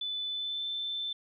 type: tone with pitch glide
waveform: sine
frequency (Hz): 3497 to 3538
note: A7 to A7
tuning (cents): -11 to +9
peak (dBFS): -32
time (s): 0.01-1.13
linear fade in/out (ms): 5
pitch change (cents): +20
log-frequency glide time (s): 0.27-0.67
effects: none